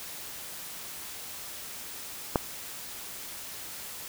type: click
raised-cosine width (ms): 1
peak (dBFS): -8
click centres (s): 2.358
effects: white hiss -41 dBFS RMS until 4.08 s